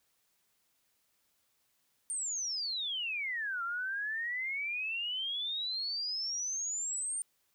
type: exponential two-way sweep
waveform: sine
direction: down then up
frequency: 8980 to 1356 to 8980 Hz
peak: -33 dBFS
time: 2.1-7.22 s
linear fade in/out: 0 ms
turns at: 3.63 s
effects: white hiss -75 dBFS RMS until 7.54 s